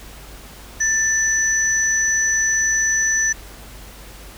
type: tone pair together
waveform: sine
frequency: 1772 / 5960 Hz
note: A6 / F#8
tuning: +12 / +12 cents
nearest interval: octave + major sixth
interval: 2100 cents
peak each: -19 / -18 dBFS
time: 0.8-3.33 s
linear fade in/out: 10 ms
effects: added 50 Hz sine -40 dBFS peak until 4.37 s + pink hiss -41 dBFS RMS until 4.37 s